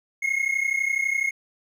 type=tone pair together; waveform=triangle; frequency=2144 / 2176 Hz; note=C7 / C#7; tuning=+42 / -33 cents; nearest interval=unison; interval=25 cents; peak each=-23 dBFS; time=0.22-1.31 s; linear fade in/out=10 ms; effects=none